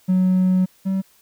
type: tone pair in turn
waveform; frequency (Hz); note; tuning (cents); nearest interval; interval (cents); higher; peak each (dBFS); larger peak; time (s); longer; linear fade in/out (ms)
triangle; 185 / 191.59; F#3 / G3; 0 / -39; minor second; 61; second; -11 / -16; first; 0.08-0.66 / 0.85-1.02; first; 20
effects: tanh soft clip ceiling -9 dBFS + white hiss -56 dBFS RMS until 1.21 s